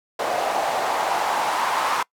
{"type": "noise with band-pass filter sweep", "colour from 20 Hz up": "white", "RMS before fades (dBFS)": -23, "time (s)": [0.19, 2.03], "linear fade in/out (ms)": 5, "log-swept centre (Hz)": [660, 1000], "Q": 3.2, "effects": ["noise-tail reverb RT60 0.1 s tail -24 dB re dry"]}